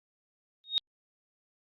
sine tone with exponential growth, 3729 Hz, A#7, in tune, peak -20 dBFS, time 0.64-0.78 s, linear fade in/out 0 ms, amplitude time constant 30 ms, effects Opus 48 kbps

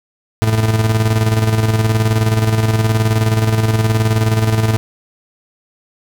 40% pulse tone with tremolo, 110.1 Hz, A2, 2 cents sharp, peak -9 dBFS, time 0.42-4.77 s, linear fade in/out 0 ms, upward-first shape square, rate 19 Hz, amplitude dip 50%, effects none

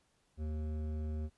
sine tone with hard clipping, 77 Hz, D#2, 17 cents flat, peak -37 dBFS, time 0.37-1.3 s, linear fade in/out 50 ms, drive 12 dB, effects pink hiss -74 dBFS RMS until 1.37 s + resampled to 24000 Hz

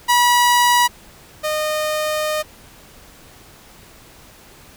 sawtooth tone pair in turn, 970 / 613.2 Hz, B5 / D#5, -31 / -25 cents, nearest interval minor sixth, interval 794 cents, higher first, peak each -8 / -15 dBFS, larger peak first, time 0.08-0.88 / 1.43-2.43 s, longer second, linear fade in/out 20 ms, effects pink hiss -45 dBFS RMS until 4.76 s

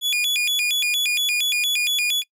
40% pulse tone with vibrato, 2883 Hz, F#7, 46 cents flat, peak -18 dBFS, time 0.01-2.24 s, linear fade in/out 50 ms, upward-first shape square, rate 4.3 Hz, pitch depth 290 cents each way, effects noise-tail reverb RT60 0.1 s tail -24 dB re dry

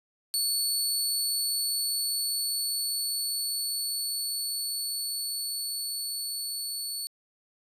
20% pulse tone with level ramp, 4435 Hz, C#8, in tune, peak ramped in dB -19 to -26 dBFS, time 0.34-7.07 s, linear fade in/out 0 ms, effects resampled to 32000 Hz

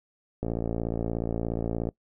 click train, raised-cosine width 2 ms, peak -16 dBFS, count 84, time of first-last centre 0.43-1.889 s, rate 56.9 Hz, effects noise-tail reverb RT60 0.1 s tail -22 dB re dry

